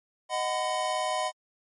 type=chord; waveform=square; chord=B major; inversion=first; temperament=equal with one note detuned; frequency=622.3 / 740 / 1010.9 Hz; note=D#5 / F#5 / B5; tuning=0 / 0 / +40 cents; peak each=-32 dBFS; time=0.29-1.32 s; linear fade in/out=50 ms; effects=MP3 48 kbps